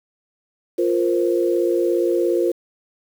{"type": "chord", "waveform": "sine", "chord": "F suspended fourth", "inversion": "none", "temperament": "equal", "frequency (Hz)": [349.2, 466.2, 523.3], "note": ["F4", "Bb4", "C5"], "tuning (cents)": [0, 0, 0], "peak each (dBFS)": [-18, -22, -23], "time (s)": [0.78, 2.52], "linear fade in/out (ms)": 10, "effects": ["7-bit"]}